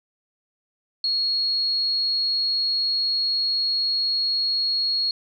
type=tone; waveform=sine; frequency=4311 Hz; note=C#8; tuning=49 cents flat; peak=-20 dBFS; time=1.04-5.11 s; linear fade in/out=2 ms; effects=none